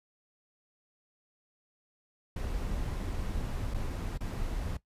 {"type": "noise with dropouts", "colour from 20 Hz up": "brown", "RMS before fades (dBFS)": -34, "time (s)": [2.36, 4.77], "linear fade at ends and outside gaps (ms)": 5, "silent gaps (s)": [[3.74, 3.744], [4.177, 4.206]], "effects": ["noise-tail reverb RT60 0.1 s tail -17 dB re dry", "resampled to 32000 Hz"]}